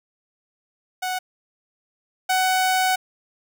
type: tone pair in turn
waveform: sawtooth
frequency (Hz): 740 / 747.3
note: F#5 / F#5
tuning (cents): 0 / +17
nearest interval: unison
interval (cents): 17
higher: second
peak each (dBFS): -20 / -14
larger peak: second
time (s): 1.02-1.19 / 2.29-2.96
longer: second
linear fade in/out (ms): 10
effects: none